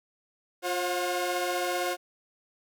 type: tone cluster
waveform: sawtooth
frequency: 353.3 / 537 / 722 Hz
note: F4 / C5 / F#5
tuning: +20 / +45 / -43 cents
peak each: -28 dBFS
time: 0.62-1.97 s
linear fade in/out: 50 ms
effects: none